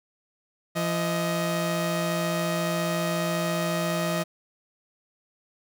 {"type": "tone pair together", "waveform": "sawtooth", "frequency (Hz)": [170.5, 627.6], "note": ["F3", "D#5"], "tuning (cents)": [-41, 15], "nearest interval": "octave + major seventh", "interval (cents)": 2256, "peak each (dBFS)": [-23, -24], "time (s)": [0.75, 4.24], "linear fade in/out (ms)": 20, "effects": []}